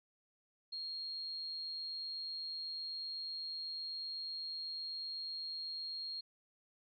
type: tone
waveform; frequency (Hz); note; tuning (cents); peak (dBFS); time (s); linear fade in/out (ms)
sine; 4253; C8; +27; -40; 0.72-6.21; 10
effects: none